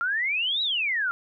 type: exponential two-way sweep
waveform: sine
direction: up then down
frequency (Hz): 1360 to 3951 to 1360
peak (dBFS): -23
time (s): 0.01-1.11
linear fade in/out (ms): 0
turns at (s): 0.62
effects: none